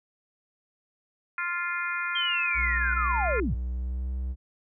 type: harmonic tone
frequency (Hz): 349.2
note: F4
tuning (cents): 0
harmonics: 3 / 4 / 5 / 6 / 7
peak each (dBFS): -37 / -30 / -36 / -35 / -36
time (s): 1.38-3.4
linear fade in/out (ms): 2
type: linear sweep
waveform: sine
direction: down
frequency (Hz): 3196 to 57.9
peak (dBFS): -26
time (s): 2.15-3.55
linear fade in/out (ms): 10
type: tone with pitch glide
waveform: triangle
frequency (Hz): 61.74 to 63.99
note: B1 to C2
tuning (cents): 0 to -38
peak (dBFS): -26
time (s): 2.54-4.36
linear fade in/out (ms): 50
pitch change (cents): +62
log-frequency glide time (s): 3.72-4.09
effects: none